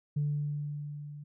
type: tone with level ramp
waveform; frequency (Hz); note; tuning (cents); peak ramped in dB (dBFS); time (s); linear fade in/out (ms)
sine; 146.7; D3; -2; -25 to -42; 0.16-1.24; 10
effects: tanh soft clip ceiling -23 dBFS